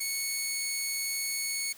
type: tone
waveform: 10% pulse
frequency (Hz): 2209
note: C#7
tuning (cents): -7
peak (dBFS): -21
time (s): 0-1.73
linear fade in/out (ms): 10
effects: white hiss -52 dBFS RMS until 1.77 s